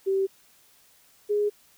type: tone pair in turn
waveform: sine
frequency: 387 / 414.6 Hz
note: G4 / G#4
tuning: -22 / -3 cents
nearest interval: minor second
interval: 119 cents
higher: second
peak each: -21 dBFS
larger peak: neither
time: 0.06-0.27 / 1.29-1.5 s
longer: neither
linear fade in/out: 20 ms
effects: white hiss -59 dBFS RMS until 1.77 s